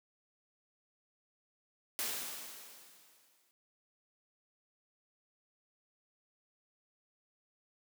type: noise with exponential decay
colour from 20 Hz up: white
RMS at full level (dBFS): -35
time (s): 1.99-3.51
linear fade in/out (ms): 0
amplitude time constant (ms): 330
effects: high-pass 200 Hz 12 dB/octave